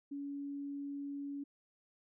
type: tone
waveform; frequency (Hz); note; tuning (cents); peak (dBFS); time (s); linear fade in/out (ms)
sine; 282.5; C#4; +33; -39; 0.11-1.44; 10
effects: none